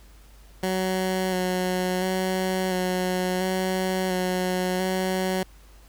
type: tone with vibrato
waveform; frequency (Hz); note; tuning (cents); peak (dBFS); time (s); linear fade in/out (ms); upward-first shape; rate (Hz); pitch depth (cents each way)
15% pulse; 185; F#3; 0; -17; 0.63-5.43; 2; square; 0.72; 17
effects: added 50 Hz sine -48 dBFS peak until 5.88 s + pink hiss -56 dBFS RMS until 5.88 s